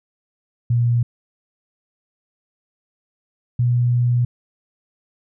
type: tone pair in turn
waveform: sine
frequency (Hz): 119.3 / 121.74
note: A#2 / B2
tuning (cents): +41 / -24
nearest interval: unison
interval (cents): 35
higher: second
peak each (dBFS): -14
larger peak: neither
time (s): 0.7-1.03 / 3.59-4.25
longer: second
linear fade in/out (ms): 5
effects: none